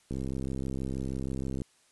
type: click train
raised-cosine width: 3 ms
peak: -22 dBFS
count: 101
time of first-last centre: 0.11-1.618 s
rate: 66.3 Hz
effects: white hiss -65 dBFS RMS until 1.91 s + resampled to 24000 Hz